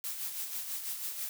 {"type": "noise with tremolo", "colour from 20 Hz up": "blue", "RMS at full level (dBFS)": -36, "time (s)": [0.04, 1.29], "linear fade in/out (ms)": 0, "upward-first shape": "sine", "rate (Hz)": 6.1, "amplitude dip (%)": 50, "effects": []}